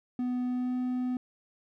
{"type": "tone with pitch glide", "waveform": "triangle", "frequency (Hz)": [248.7, 251.2], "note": ["B3", "B3"], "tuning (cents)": [12, 30], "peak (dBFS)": -26, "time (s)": [0.19, 1.17], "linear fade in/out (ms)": 2, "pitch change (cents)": 18, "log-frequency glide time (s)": [0.43, 0.75], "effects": []}